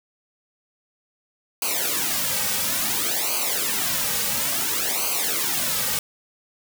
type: noise with flanger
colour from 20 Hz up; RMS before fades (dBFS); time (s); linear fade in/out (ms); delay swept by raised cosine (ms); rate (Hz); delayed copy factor
white; -24; 1.62-5.99; 2; 0.55 to 2.95; 0.58; -1
effects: none